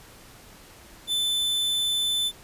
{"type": "tone", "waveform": "45% pulse", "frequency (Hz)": 3520, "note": "A7", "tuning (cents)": 0, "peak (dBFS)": -23, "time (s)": [1.07, 2.32], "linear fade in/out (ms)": 50, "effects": ["pink hiss -49 dBFS RMS until 2.43 s", "resampled to 32000 Hz"]}